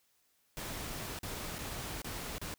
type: noise with dropouts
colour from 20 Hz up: pink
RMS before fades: -41 dBFS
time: 0.57-2.54 s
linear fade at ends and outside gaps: 0 ms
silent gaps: 1.189-1.232 / 1.584-1.589 / 2.018-2.045 / 2.382-2.415 s
effects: white hiss -73 dBFS RMS until 2.58 s